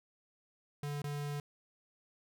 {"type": "tone with dropouts", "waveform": "square", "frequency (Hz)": 145.2, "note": "D3", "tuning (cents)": -19, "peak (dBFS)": -37, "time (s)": [0.83, 1.4], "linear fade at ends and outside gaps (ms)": 2, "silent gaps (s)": [1.019, 1.041], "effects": []}